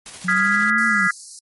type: noise with tremolo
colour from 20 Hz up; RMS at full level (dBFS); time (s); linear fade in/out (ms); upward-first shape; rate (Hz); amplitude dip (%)
white; -35; 0.06-0.7; 0; square; 13; 35
type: linear two-way sweep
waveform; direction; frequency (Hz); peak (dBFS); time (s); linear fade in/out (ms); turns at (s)
sine; up then down; 179 to 227.3 to 180.6; -24; 0.24-1.08; 10; 0.86
type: chord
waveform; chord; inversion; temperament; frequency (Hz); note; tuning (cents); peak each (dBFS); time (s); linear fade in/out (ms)
sine; F half-diminished seventh; third; equal; 1244.5 / 1396.9 / 1661.2 / 1975.5; Eb6 / F6 / Ab6 / Cb7; 0 / 0 / 0 / 0; -24 / -21 / -19 / -20; 0.28-1.11; 5
type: high-pass noise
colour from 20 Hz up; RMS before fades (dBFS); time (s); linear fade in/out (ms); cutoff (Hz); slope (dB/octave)
white; -36; 0.78-1.39; 2; 4300; 96
effects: MP3 48 kbps